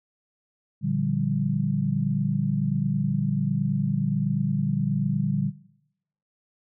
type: chord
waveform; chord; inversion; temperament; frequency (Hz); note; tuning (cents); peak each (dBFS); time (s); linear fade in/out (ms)
sine; G minor seventh; first; equal; 116.54 / 146.83 / 174.61 / 196; Bb2 / D3 / F3 / G3; 0 / 0 / 0 / 0; -31 / -25 / -31 / -27; 0.81-5.52; 50
effects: noise-tail reverb RT60 0.8 s tail -19 dB re dry